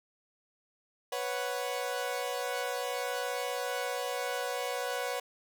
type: chord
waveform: sawtooth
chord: B suspended second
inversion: none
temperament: equal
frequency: 493.9 / 554.4 / 740 Hz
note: B4 / C#5 / F#5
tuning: 0 / 0 / 0 cents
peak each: -32 / -33 / -34 dBFS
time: 1.12-5.2 s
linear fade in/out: 5 ms
effects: none